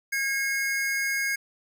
square tone pair together, 1631 / 2166 Hz, G#6 / C#7, -32 / -41 cents, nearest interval perfect fourth, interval 491 cents, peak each -29 / -28 dBFS, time 0.12-1.36 s, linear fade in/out 10 ms, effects none

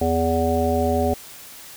harmonic tone, 82.41 Hz, E2, in tune, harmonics 1 / 3 / 5 / 7 / 9, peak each -24 / -24 / -24 / -24 / -24 dBFS, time 0.01-1.14 s, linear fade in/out 5 ms, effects white hiss -41 dBFS RMS until 1.76 s

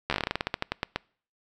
slowing click train, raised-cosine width 0.3 ms, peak -10 dBFS, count 18, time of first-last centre 0.1-0.96 s, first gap 12 ms, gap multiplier 1.16, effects noise-tail reverb RT60 0.5 s tail -26 dB re dry

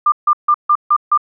sine tone bursts, 1196 Hz, D6, 31 cents sharp, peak -8 dBFS, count 6, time 0.06-1.176 s, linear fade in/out 5 ms, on 61 ms, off 150 ms, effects none

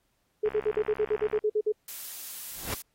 sine tone bursts, 425.5 Hz, G#4, 42 cents sharp, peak -22 dBFS, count 12, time 0.43-1.723 s, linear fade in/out 10 ms, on 61 ms, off 51 ms
click train, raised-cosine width 0.5 ms, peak -24 dBFS, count 63, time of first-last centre 0.46-1.39 s, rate 66.7 Hz
blue noise, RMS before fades -39 dBFS, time 1.88-2.82 s, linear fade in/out 2 ms
pink noise with exponential growth, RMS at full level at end -29 dBFS, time 2.48-2.74 s, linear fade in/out 5 ms, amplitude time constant 56 ms
effects pink hiss -74 dBFS RMS until 2.94 s + AAC 48 kbps

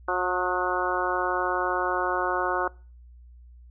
harmonic tone with a mistuned harmonic, 180.8 Hz, F#3, 40 cents flat, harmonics 2 / 3 / 4 / 5 / 6 / 7 / 8, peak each -31 / -31 / -31 / -31 / -31 / -31 / -31 dBFS, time 0.08-2.68 s, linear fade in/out 5 ms, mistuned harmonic 8, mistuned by +25 cents, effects noise-tail reverb RT60 0.4 s tail -24 dB re dry + added 60 Hz sine -46 dBFS peak until 3.7 s

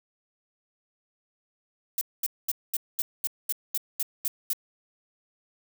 violet noise bursts, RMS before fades -27 dBFS, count 11, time 1.98-4.532 s, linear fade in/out 2 ms, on 32 ms, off 220 ms, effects none

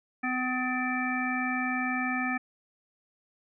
harmonic tone with a mistuned harmonic, 253.3 Hz, B3, 44 cents sharp, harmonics 1 / 3 / 5 / 7 / 9, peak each -31 / -35 / -36 / -33 / -34 dBFS, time 0.23-2.38 s, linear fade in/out 10 ms, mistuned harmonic 9, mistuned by +39 cents, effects none

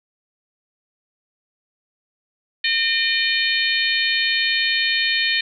harmonic tone with a mistuned harmonic, 610 Hz, D#5, 34 cents flat, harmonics 3 / 4 / 5 / 6 / 7, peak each -22 / -23 / -24 / -25 / -25 dBFS, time 2.64-5.41 s, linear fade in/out 5 ms, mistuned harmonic 4, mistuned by -28 cents, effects none

